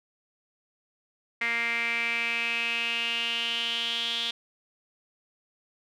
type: tone with band-pass filter sweep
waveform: sawtooth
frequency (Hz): 233.1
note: A#3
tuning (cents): 0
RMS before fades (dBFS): -29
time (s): 1.41-4.31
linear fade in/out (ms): 5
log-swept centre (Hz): 2100 to 3400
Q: 7.4
effects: none